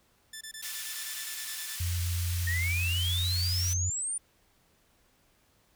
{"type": "tone bursts", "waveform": "10% pulse", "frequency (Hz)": 1760, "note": "A6", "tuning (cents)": 0, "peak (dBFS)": -31, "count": 14, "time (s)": [0.33, 1.762], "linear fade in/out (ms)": 5, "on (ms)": 80, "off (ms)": 24}
{"type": "band-pass noise", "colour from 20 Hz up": "white", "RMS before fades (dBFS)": -39, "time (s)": [0.62, 3.74], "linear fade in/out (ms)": 10, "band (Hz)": [1700, 15000], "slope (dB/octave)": 12}
{"type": "tone with pitch glide", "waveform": "sine", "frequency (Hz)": [87.31, 89.04], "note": ["F2", "F2"], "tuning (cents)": [0, 34], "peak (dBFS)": -28, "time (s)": [1.8, 3.9], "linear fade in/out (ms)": 5, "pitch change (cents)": 34, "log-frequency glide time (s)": [2.64, 3.34]}
{"type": "exponential sweep", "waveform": "sine", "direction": "up", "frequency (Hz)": [1825, 9397], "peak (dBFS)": -30, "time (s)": [2.47, 4.18], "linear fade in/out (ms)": 5}
{"effects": ["pink hiss -67 dBFS RMS until 5.75 s"]}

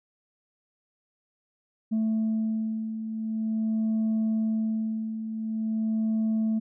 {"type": "beating tone pair", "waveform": "sine", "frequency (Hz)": [220, 220.45], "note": ["A3", "A3"], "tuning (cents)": [0, 4], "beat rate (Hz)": 0.45, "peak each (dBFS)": [-30, -24], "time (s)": [1.91, 6.6], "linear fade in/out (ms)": 20, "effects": ["tanh soft clip ceiling -21 dBFS"]}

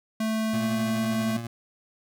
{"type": "tone with pitch glide", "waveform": "square", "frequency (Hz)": [220, 221.7], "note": ["A3", "A3"], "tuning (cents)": [0, 13], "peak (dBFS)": -25, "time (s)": [0.2, 1.37], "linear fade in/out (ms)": 5, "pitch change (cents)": 13, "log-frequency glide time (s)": [0.5, 0.73]}
{"type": "tone with tremolo", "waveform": "25% pulse", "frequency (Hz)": 116.54, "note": "A#2", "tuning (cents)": 0, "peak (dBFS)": -26, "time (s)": [0.53, 1.47], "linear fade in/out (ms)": 5, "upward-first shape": "triangle", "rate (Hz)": 12, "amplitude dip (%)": 50}
{"effects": []}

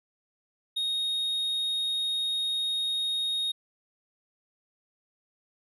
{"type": "tone", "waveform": "triangle", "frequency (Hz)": 3729, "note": "A#7", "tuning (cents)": 0, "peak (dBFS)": -25, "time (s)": [0.76, 3.52], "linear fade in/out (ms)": 10, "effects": ["resampled to 32000 Hz"]}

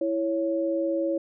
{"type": "tone pair together", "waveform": "sine", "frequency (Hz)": [330.5, 554.2], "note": ["E4", "C#5"], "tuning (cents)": [5, -1], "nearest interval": "major sixth", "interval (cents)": 894, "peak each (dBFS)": -26, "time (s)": [0.01, 1.18], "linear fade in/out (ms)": 5, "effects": []}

